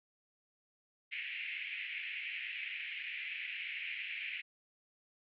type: band-pass noise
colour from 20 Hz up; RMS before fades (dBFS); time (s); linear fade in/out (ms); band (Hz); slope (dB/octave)
white; -42; 1.11-4.42; 20; 2000 to 2700; 48
effects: none